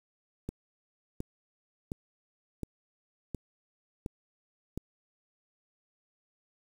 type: click train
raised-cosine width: 3 ms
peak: -22 dBFS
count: 7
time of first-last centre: 0.49-4.776 s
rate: 1.4 Hz
effects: 8-bit